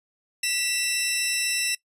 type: tone pair together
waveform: 15% pulse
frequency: 1963 / 2688 Hz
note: B6 / E7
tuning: -11 / +33 cents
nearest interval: perfect fourth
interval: 544 cents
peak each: -24 / -17 dBFS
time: 0.43-1.75 s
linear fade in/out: 5 ms
effects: noise-tail reverb RT60 0.1 s tail -21 dB re dry + resampled to 32000 Hz